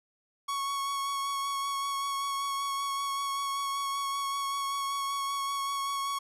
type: tone with vibrato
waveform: 45% pulse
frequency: 1108.7 Hz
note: C#6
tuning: in tune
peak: -30 dBFS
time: 0.48-6.19 s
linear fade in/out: 10 ms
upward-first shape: sine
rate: 5.2 Hz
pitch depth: 16 cents each way
effects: resampled to 32000 Hz